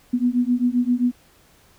sine beating tone pair, 241.7 / 249.3 Hz, B3 / B3, -37 / +16 cents, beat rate 7.6 Hz, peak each -20 dBFS, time 0.13-1.12 s, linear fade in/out 10 ms, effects pink hiss -55 dBFS RMS until 1.78 s

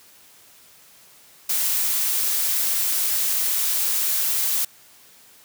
blue noise, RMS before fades -22 dBFS, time 1.49-4.65 s, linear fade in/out 5 ms, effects white hiss -51 dBFS RMS until 5.44 s + high-pass 60 Hz 12 dB/octave

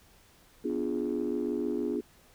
sine chord, B diminished seventh, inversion none, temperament equal, 246.9 / 293.7 / 349.2 / 415.3 Hz, B3 / D4 / F4 / Ab4, 0 / 0 / 0 / 0 cents, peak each -34 dBFS, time 0.64-2.01 s, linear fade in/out 10 ms
click train, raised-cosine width 1 ms, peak -38 dBFS, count 107, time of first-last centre 0.7-1.959 s, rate 84.2 Hz
effects pink hiss -60 dBFS RMS until 2.34 s

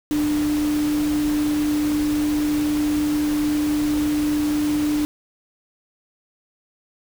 sine tone in noise, 298.4 Hz, D4, 28 cents sharp, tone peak -18 dBFS, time 0.11-5.05 s, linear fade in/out 0 ms, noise pink, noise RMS -32 dBFS, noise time 0.11-5.05 s, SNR +11 dB, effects none

